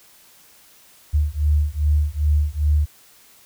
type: beating tone pair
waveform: sine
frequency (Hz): 73.42 / 75.92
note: D2 / D#2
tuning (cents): 0 / -42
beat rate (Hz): 2.5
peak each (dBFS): -19 / -19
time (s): 1.13-2.86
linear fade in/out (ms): 20
effects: white hiss -51 dBFS RMS until 3.45 s